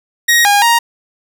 sawtooth tone with pitch steps, 1883 / 814 / 936 Hz, A#6 / G#5 / A#5, +17 / -35 / +7 cents, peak -4 dBFS, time 0.28-0.79 s, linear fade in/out 10 ms, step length 170 ms, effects none

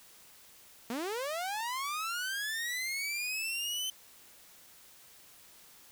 sawtooth linear sweep, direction up, 220 to 3080 Hz, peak -30 dBFS, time 0.9-3.9 s, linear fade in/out 2 ms, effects white hiss -57 dBFS RMS until 5.91 s

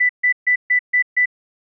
sine tone bursts, 1985 Hz, B6, 8 cents sharp, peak -12 dBFS, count 6, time 0-1.258 s, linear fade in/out 10 ms, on 93 ms, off 140 ms, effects none

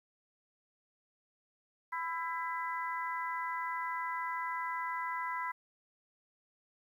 harmonic tone with a mistuned harmonic, 333.1 Hz, E4, 18 cents sharp, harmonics 3 / 4 / 5 / 6, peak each -36 / -43 / -45 / -41 dBFS, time 1.92-5.52 s, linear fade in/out 10 ms, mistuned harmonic 5, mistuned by -45 cents, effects 11-bit

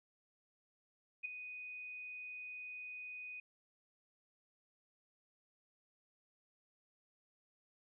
sine tone with ADSR envelope, 2489 Hz, D#7, in tune, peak -35 dBFS, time 1.23-3.4 s, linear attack 23 ms, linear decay 7 ms, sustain -10 dB, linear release 4 ms, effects none

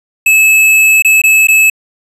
square tone with dropouts, 2600 Hz, E7, 24 cents flat, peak -5 dBFS, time 0.26-1.7 s, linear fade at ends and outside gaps 5 ms, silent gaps 1.023-1.047 / 1.218-1.237 / 1.472-1.484 s, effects resampled to 32000 Hz

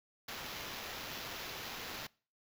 white noise with sample-and-hold, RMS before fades -44 dBFS, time 0.28-2.07 s, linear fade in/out 5 ms, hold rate 8820 Hz, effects noise-tail reverb RT60 0.4 s tail -24 dB re dry

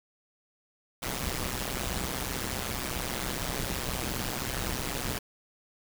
pink noise with amplitude modulation, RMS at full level -29 dBFS, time 1.02-5.19 s, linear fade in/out 10 ms, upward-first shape sine, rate 128 Hz, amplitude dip 95%, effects none

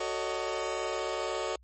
30% pulse chord, D# half-diminished seventh, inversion first, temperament just, 373.4 / 448 / 560 / 622.3 Hz, F#4 / A4 / C#5 / D#5, +16 / +31 / +18 / 0 cents, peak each -34 dBFS, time 0-1.56 s, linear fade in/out 5 ms, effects added 60 Hz sine -55 dBFS peak until 1.63 s + MP3 32 kbps

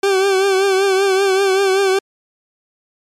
40% pulse tone with vibrato, 387.3 Hz, G4, 21 cents flat, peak -11 dBFS, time 0.03-1.99 s, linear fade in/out 5 ms, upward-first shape triangle, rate 5.2 Hz, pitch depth 64 cents each way, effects low-pass 9000 Hz 12 dB/octave + MP3 96 kbps

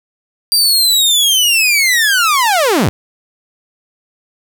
sawtooth linear sweep, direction down, 4745 to 72.6 Hz, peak -6 dBFS, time 0.52-2.89 s, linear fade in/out 0 ms, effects 8-bit

